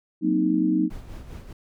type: chord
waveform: sine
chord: C half-diminished seventh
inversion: second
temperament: equal with one note detuned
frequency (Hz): 185 / 233.1 / 260.1 / 311.1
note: Gb3 / Bb3 / C4 / Eb4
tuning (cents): 0 / 0 / -10 / 0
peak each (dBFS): -26 / -27 / -26 / -21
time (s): 0.21-0.9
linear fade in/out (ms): 50
type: noise with tremolo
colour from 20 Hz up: brown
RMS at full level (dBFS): -36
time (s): 0.9-1.53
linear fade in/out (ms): 5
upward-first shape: sine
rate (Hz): 5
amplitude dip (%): 55
effects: none